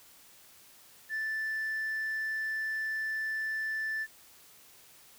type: tone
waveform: sine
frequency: 1760 Hz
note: A6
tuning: in tune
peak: -29 dBFS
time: 1.09-4.07 s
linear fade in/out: 50 ms
effects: tanh soft clip ceiling -29 dBFS + white hiss -57 dBFS RMS until 5.18 s